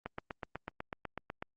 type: click train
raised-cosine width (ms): 0.5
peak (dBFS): -23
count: 12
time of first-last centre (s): 0.06-1.425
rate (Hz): 8.06
effects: Opus 32 kbps